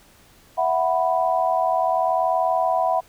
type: chord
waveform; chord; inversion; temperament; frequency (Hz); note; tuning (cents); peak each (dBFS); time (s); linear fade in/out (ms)
sine; E suspended second; none; equal; 659.3 / 740 / 987.8; E5 / F#5 / B5; 0 / 0 / 0; -22 / -21 / -24; 0.57-3.01; 20
effects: pink hiss -53 dBFS RMS until 3.08 s